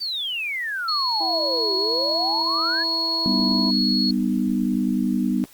sine exponential two-way sweep, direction down then up, 4699 to 370.1 to 1745 Hz, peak -24 dBFS, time 0-2.84 s, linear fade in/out 20 ms, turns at 1.76 s
sine tone, 4335 Hz, C#8, 39 cents flat, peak -21 dBFS, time 0.88-4.11 s, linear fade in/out 5 ms
harmonic tone, 329.6 Hz, E4, in tune, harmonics 1 / 2 / 3, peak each -32 / -35 / -31 dBFS, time 1.2-3.71 s, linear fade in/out 10 ms
sine chord, G augmented, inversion none, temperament equal with one note detuned, 196 / 246.9 / 305.8 Hz, G3 / B3 / D#4, 0 / 0 / -30 cents, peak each -23 / -22 / -26 dBFS, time 3.26-5.44 s, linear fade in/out 0 ms
effects white hiss -50 dBFS RMS until 5.53 s + Opus 32 kbps

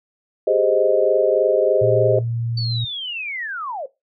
sine chord, Ab major seventh, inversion third, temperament equal, 392 / 415.3 / 523.3 / 622.3 Hz, G4 / Ab4 / C5 / Eb5, 0 / 0 / 0 / 0 cents, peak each -21 / -21 / -19 / -18 dBFS, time 0.47-2.19 s, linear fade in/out 5 ms
sine tone, 116.5 Hz, A#2, 1 cent flat, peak -21 dBFS, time 1.81-2.85 s, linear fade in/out 10 ms
sine linear sweep, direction down, 4563 to 502 Hz, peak -25 dBFS, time 2.57-3.86 s, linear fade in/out 5 ms
effects noise-tail reverb RT60 0.2 s tail -17 dB re dry

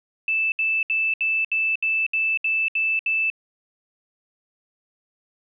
sine tone bursts, 2637 Hz, E7, in tune, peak -19 dBFS, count 10, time 0.28-3.301 s, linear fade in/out 2 ms, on 240 ms, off 69 ms, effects none

